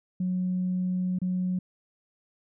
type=tone with dropouts; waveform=sine; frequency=182.8 Hz; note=F#3; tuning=21 cents flat; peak=-24 dBFS; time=0.2-1.59 s; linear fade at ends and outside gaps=5 ms; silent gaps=1.188-1.216 s; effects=tanh soft clip ceiling -20 dBFS